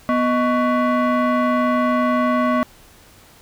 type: tone with frequency modulation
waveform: sine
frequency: 246.9 Hz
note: B3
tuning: in tune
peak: -13 dBFS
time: 0.09-2.63 s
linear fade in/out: 0 ms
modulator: 871 Hz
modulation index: 1.2
effects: tanh soft clip ceiling -13 dBFS + pink hiss -48 dBFS RMS until 3.41 s